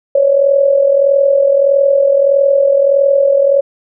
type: tone with amplitude modulation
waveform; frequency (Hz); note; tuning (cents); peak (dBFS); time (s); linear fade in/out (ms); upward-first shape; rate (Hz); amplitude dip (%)
sine; 556; C#5; +5; -4; 0.15-3.61; 5; sine; 41.6; 65
effects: none